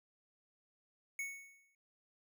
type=tone with exponential decay; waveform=square; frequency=2215 Hz; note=C#7; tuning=2 cents flat; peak=-37 dBFS; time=1.19-1.75 s; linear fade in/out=2 ms; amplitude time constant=120 ms; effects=none